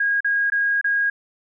sine tone with dropouts, 1636 Hz, G#6, 26 cents flat, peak -17 dBFS, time 0-1.1 s, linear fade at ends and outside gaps 5 ms, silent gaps 0.206-0.245 / 0.501-0.52 / 0.813-0.843 s, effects none

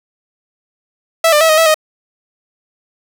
sawtooth tone with pitch steps, 657 / 597 / 648 / 624 / 652 / 623 Hz, E5 / D5 / E5 / D#5 / E5 / D#5, -6 / +28 / -30 / +5 / -19 / +2 cents, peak -4 dBFS, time 1.24-1.744 s, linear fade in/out 5 ms, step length 84 ms, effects none

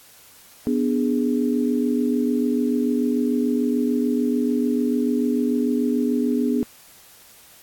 sine chord, G# diminished, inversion first, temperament equal, 246.9 / 293.7 / 415.3 Hz, B3 / D4 / G#4, 0 / 0 / 0 cents, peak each -20 / -24 / -26 dBFS, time 0.67-6.63 s, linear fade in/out 0 ms, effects white hiss -49 dBFS RMS until 7.62 s + AAC 64 kbps

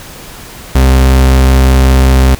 40% pulse tone, 65.41 Hz, C2, in tune, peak -3 dBFS, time 0.75-2.35 s, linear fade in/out 5 ms, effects pink hiss -30 dBFS RMS until 2.39 s

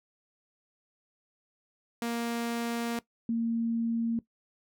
sawtooth / sine tone pair in turn, 234.2 / 230.2 Hz, A#3 / A#3, +8 / -22 cents, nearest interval unison, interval 30 cents, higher first, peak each -26 dBFS, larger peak neither, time 2.02-2.99 / 3.29-4.19 s, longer first, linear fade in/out 2 ms, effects noise-tail reverb RT60 0.1 s tail -18 dB re dry

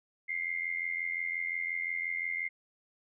sine tone with amplitude modulation, 2100 Hz, C7, 6 cents sharp, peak -28 dBFS, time 0.28-2.49 s, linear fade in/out 20 ms, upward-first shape sine, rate 85.7 Hz, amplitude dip 80%, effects none

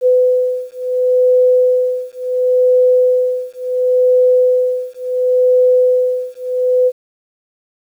sine beating tone pair, 503 / 503.71 Hz, B4 / B4, +32 / +34 cents, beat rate 0.71 Hz, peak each -13 dBFS, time 0.01-6.92 s, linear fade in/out 50 ms, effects 8-bit

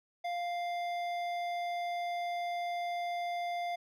triangle tone with hard clipping, 698.5 Hz, F5, in tune, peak -35 dBFS, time 0.24-3.76 s, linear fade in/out 10 ms, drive 15 dB, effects none

